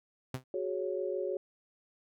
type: tone with exponential decay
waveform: sawtooth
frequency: 129.1 Hz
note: C3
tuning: 23 cents flat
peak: -28 dBFS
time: 0.34-0.44 s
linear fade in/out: 5 ms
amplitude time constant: 21 ms
type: chord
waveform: sine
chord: F# suspended second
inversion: none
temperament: just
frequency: 370 / 416.2 / 555 Hz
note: F#4 / G#4 / C#5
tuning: 0 / +4 / +2 cents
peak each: -35 / -37 / -36 dBFS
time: 0.54-1.37 s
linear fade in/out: 2 ms
effects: none